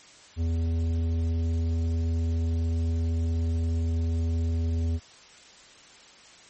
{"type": "tone with tanh clipping", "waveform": "sine", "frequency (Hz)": 82.6, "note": "E2", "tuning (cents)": 4, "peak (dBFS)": -25, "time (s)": [0.36, 5], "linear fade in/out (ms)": 50, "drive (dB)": 11, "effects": ["white hiss -51 dBFS RMS until 6.49 s", "MP3 32 kbps"]}